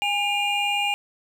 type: tone cluster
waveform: triangle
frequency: 818 / 2416 / 2812 Hz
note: G#5 / D7 / F7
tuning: -26 / +48 / +11 cents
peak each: -24 dBFS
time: 0.02-0.94 s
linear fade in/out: 0 ms
effects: none